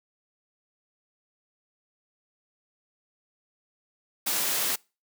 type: noise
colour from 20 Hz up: white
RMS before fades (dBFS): -27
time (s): 4.26-4.76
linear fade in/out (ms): 10
effects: noise-tail reverb RT60 0.3 s tail -25 dB re dry + high-pass 200 Hz 12 dB/octave